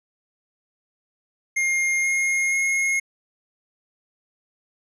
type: tone with pitch steps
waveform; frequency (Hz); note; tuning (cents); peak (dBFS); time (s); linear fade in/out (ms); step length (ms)
square; 2127 / 2142 / 2157; C7 / C7 / C#7; +28 / +40 / -48; -20; 1.56-3; 10; 480
effects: low-pass 10000 Hz 12 dB/octave